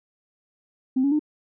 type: tone with pitch steps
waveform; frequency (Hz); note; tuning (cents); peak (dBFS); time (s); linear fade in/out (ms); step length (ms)
sine; 260 / 280.3 / 302.1; C4 / C#4 / D4; -11 / +19 / +49; -17; 0.96-1.194; 10; 78
effects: tanh soft clip ceiling -13 dBFS